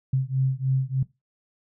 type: beating tone pair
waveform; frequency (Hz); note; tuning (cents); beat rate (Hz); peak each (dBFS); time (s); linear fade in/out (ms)
sine; 130.81 / 134.11; C3 / C3; 0 / +43; 3.3; -24; 0.13-1.03; 5
effects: noise-tail reverb RT60 0.2 s tail -18 dB re dry